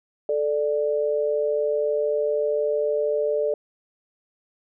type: tone pair together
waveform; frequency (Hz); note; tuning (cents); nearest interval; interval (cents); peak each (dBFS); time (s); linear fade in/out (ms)
sine; 438 / 590.9; A4 / D5; -8 / +10; perfect fourth; 518; -23; 0.29-3.54; 2
effects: none